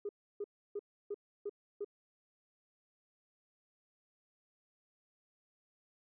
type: tone bursts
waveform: sine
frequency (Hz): 409.3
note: G#4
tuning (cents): -25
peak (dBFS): -35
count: 6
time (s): 0.05-1.846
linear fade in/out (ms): 5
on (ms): 41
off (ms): 310
effects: tanh soft clip ceiling -32 dBFS